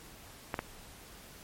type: clicks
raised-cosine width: 0.5 ms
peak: -17 dBFS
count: 2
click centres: 0.542 / 0.591 s
effects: pink hiss -52 dBFS RMS until 1.43 s + MP3 64 kbps